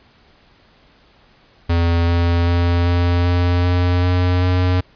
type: tone with pitch steps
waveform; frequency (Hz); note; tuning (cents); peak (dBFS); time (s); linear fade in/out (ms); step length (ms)
square; 85 / 85.79 / 86.59 / 87.39 / 88.2 / 89.02 / 89.85 / 90.68; F2 / F2 / F2 / F2 / F2 / F2 / F2 / F#2; -46 / -30 / -14 / +2 / +18 / +34 / +50 / -34; -14; 1.69-4.81; 10; 390
effects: pink hiss -52 dBFS RMS until 4.95 s + resampled to 11025 Hz